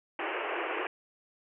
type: band-pass noise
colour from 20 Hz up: pink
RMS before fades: -34 dBFS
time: 0.19-0.87 s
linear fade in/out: 2 ms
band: 320 to 2900 Hz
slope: 96 dB/octave
effects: none